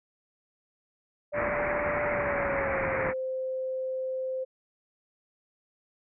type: tone with pitch glide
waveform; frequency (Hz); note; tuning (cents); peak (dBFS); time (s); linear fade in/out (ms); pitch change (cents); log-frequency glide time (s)
sine; 587.3 to 520.2; D5 to C5; 0 to -10; -29; 1.32-4.45; 20; -210; 2.09-3.1
type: low-pass noise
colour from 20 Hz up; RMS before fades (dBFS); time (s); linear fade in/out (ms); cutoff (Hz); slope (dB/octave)
white; -31; 1.33-3.14; 50; 2300; 96
effects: none